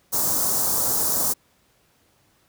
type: band-stop noise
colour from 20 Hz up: white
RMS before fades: -22 dBFS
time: 0.12-1.34 s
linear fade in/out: 20 ms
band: 1200 to 5500 Hz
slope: 24 dB/octave
effects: pink hiss -62 dBFS RMS until 2.48 s + high-pass 60 Hz 12 dB/octave